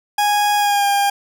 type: tone with pitch glide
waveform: 40% pulse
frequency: 827 to 804.4 Hz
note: G#5 to G5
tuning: -8 to +44 cents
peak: -13 dBFS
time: 0.18-1.1 s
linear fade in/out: 5 ms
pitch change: -48 cents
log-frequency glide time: 0.57-0.86 s
effects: none